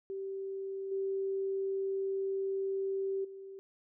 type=tone with level steps; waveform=sine; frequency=388.3 Hz; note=G4; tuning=16 cents flat; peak=-36 / -31 / -44 dBFS; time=0.1-3.59 s; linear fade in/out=0 ms; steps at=0.91 / 3.24 s; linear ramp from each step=10 ms; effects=none